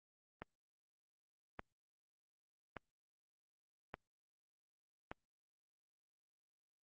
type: click train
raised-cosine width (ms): 0.5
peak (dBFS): -29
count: 5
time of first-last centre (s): 0.42-5.115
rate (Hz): 0.852
effects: Opus 32 kbps